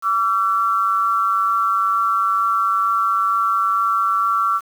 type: tone pair together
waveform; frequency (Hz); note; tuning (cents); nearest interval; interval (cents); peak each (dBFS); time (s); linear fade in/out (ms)
sine; 1149 / 1351.1; D6 / E6; -38 / +42; minor third; 280; -18; 0.02-4.61; 50
effects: 7-bit